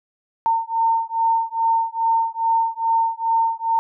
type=beating tone pair; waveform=sine; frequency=908 / 910.4 Hz; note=A#5 / A#5; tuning=-46 / -41 cents; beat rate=2.4 Hz; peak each=-20 dBFS; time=0.46-3.79 s; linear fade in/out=0 ms; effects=none